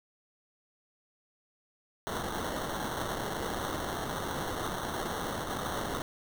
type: noise with sample-and-hold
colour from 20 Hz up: white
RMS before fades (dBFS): -35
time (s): 2.07-6.02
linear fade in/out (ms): 0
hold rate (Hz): 2450
effects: none